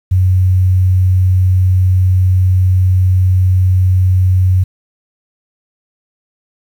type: tone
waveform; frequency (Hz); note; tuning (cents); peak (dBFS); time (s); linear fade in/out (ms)
sine; 92.5; F#2; 0; -7; 0.11-4.64; 10
effects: 7-bit